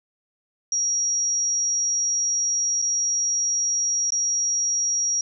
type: tone with dropouts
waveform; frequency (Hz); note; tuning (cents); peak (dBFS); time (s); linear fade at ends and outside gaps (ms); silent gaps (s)
sine; 5680; F8; +28; -20; 0.72-5.21; 2; 2.818-2.823 / 4.105-4.121
effects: none